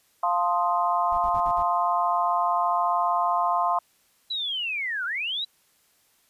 sine chord, F dominant seventh, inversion none, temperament equal, 698.5 / 880 / 1046.5 / 1244.5 Hz, F5 / A5 / C6 / Eb6, 0 / 0 / 0 / 0 cents, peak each -25 / -29 / -24 / -30 dBFS, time 0.23-3.79 s, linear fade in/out 5 ms
brown noise bursts, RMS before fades -39 dBFS, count 5, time 1.12-1.627 s, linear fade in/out 5 ms, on 63 ms, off 48 ms
sine linear two-way sweep, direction down then up, 3991 to 1369 to 3991 Hz, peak -26 dBFS, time 4.3-5.45 s, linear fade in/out 10 ms, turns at 5.05 s
effects white hiss -64 dBFS RMS until 6.29 s + resampled to 32000 Hz

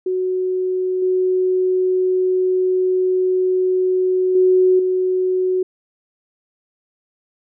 sine tone with level steps, 370 Hz, F#4, in tune, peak -17 / -14 / -10 / -15 dBFS, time 0.06-5.63 s, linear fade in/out 5 ms, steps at 1.02 / 4.35 / 4.79 s, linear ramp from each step 5 ms, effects none

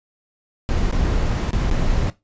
brown noise with dropouts, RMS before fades -19 dBFS, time 0.69-2.1 s, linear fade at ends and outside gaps 0 ms, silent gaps 0.912-0.925 / 1.507-1.532 / 1.701-1.713 s, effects noise-tail reverb RT60 0.2 s tail -17 dB re dry + resampled to 16000 Hz

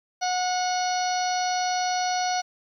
harmonic tone, 730 Hz, F#5, 24 cents flat, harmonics 1 / 2 / 3 / 4 / 5 / 6 / 7 / 8, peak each -24 / -34 / -37 / -40 / -42 / -34 / -40 / -34 dBFS, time 0.21-2.42 s, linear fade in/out 20 ms, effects 10-bit

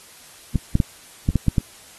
clicks, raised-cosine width 5 ms, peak -4 dBFS, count 7, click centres 0.557 / 0.754 / 0.802 / 1.289 / 1.357 / 1.483 / 1.582 s, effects white hiss -46 dBFS RMS until 1.98 s + AAC 32 kbps

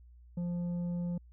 sine tone with tanh clipping, 174.61 Hz, F3, in tune, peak -33 dBFS, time 0.37-1.18 s, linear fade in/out 5 ms, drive 6 dB, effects added 60 Hz sine -53 dBFS peak until 1.32 s

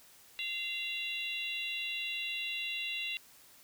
harmonic tone with a mistuned harmonic, 690 Hz, F5, 21 cents flat, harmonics 3 / 4 / 5 / 6, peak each -44 / -36 / -44 / -42 dBFS, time 0.39-3.17 s, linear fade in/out 0 ms, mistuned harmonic 6, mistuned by -92 cents, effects white hiss -59 dBFS RMS until 3.63 s

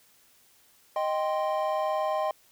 triangle chord, C minor, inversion first, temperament equal, 622.3 / 784 / 1046.5 Hz, Eb5 / G5 / C6, 0 / 0 / 0 cents, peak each -26 / -29 / -30 dBFS, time 0.96-2.31 s, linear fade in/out 2 ms, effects white hiss -61 dBFS RMS until 2.51 s

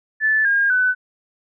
sine tone with pitch steps, 1746 / 1619.7 / 1502.5 Hz, A6 / G#6 / F#6, -14 / -44 / +26 cents, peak -14 dBFS, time 0.2-0.95 s, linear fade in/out 50 ms, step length 250 ms, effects none

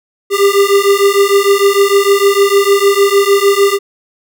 square beating tone pair, 396 / 402.6 Hz, G4 / G4, +18 / +46 cents, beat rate 6.6 Hz, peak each -11 dBFS, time 0.3-3.79 s, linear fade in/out 50 ms, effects none

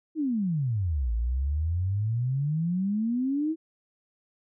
sine exponential two-way sweep, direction down then up, 328.1 to 54.7 to 328.1 Hz, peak -24 dBFS, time 0.15-3.56 s, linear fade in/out 50 ms, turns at 1.13 s, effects none

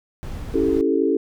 brown noise, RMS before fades -31 dBFS, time 0.23-0.81 s, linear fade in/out 0 ms
sine chord, A dominant seventh, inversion first, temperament equal, 277.2 / 329.6 / 392 / 440 Hz, C#4 / E4 / G4 / A4, 0 / 0 / 0 / 0 cents, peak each -22 dBFS, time 0.54-1.17 s, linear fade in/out 5 ms
effects none

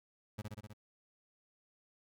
30% pulse tone with echo, 106 Hz, G#2, 36 cents sharp, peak -36 dBFS, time 0.38-0.42 s, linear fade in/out 10 ms, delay 63 ms, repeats 5, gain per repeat -2 dB, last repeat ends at 0.735 s, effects none

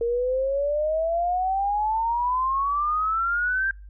sine exponential sweep, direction up, 462.5 to 1593 Hz, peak -21 dBFS, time 0.01-3.71 s, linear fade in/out 2 ms, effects noise-tail reverb RT60 0.3 s tail -26 dB re dry + added 50 Hz sine -40 dBFS peak until 3.89 s

